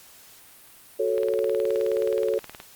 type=chord; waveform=sine; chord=F# minor; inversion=none; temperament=equal; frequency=370 / 440 / 554.4 Hz; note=F#4 / A4 / C#5; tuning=0 / 0 / 0 cents; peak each=-28 / -24 / -26 dBFS; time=0.99-2.39 s; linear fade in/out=10 ms
type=click train; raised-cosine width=0.3 ms; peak=-22 dBFS; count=28; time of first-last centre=1.18-2.601 s; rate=19 Hz
effects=white hiss -50 dBFS RMS until 2.75 s + Opus 48 kbps